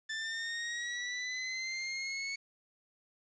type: linear sweep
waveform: sawtooth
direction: up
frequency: 1760 to 2217 Hz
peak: -32 dBFS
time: 0.09-2.36 s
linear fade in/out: 10 ms
effects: resampled to 16000 Hz + 10-bit